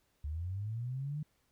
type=linear sweep; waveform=sine; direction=up; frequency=70.5 to 153.8 Hz; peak=-35 dBFS; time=0.24-1.23 s; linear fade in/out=5 ms; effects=pink hiss -75 dBFS RMS until 1.51 s